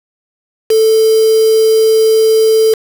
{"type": "tone with quantisation", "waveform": "sine", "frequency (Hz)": 441.6, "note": "A4", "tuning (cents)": 6, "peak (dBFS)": -6, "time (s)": [0.7, 2.74], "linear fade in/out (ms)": 5, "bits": 3, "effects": []}